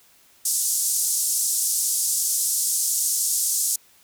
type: band-pass noise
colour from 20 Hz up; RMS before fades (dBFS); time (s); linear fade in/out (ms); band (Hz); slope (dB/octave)
white; -23; 0.45-3.76; 5; 6000 to 11000; 24
effects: white hiss -56 dBFS RMS until 4.03 s